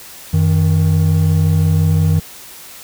triangle tone pair together, 91.8 / 157.57 Hz, F#2 / D#3, -13 / +22 cents, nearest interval major sixth, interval 935 cents, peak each -11 dBFS, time 0.33-2.2 s, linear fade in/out 10 ms, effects white hiss -36 dBFS RMS until 2.83 s

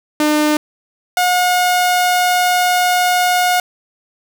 sawtooth tone pair in turn, 301.7 / 721.3 Hz, D4 / F#5, +47 / -44 cents, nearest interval octave + minor third, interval 1509 cents, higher second, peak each -8 dBFS, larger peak neither, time 0.2-0.57 / 1.17-3.6 s, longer second, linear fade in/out 2 ms, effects none

